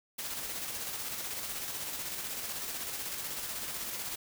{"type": "noise with tremolo", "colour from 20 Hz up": "white", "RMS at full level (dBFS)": -37, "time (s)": [0.18, 4.16], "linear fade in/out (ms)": 10, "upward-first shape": "square", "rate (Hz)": 16, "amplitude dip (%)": 30, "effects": []}